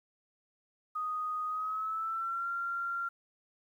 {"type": "tone with pitch glide", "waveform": "sine", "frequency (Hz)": [1244.5, 1380.9], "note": ["D#6", "F6"], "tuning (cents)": [0, -20], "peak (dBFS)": -32, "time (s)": [0.95, 3.09], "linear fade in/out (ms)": 10, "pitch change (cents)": 180, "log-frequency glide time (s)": [1.47, 2.48], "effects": ["11-bit"]}